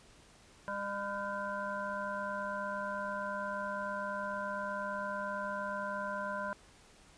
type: harmonic tone with a mistuned harmonic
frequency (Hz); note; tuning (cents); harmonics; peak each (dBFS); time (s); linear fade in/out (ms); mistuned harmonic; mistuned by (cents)
201.6; G3; +49; 1 / 3 / 5 / 7 / 8; -45 / -40 / -39 / -43 / -43; 0.68-6.53; 0; 8; -80
effects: pink hiss -60 dBFS RMS until 7.17 s + resampled to 22050 Hz